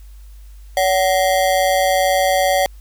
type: ring-modulated tone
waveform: square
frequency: 659.3 Hz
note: E5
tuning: in tune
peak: -11 dBFS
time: 0.77-2.66 s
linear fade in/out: 0 ms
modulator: 91.1 Hz
effects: added 50 Hz sine -36 dBFS peak until 2.8 s + white hiss -55 dBFS RMS until 2.8 s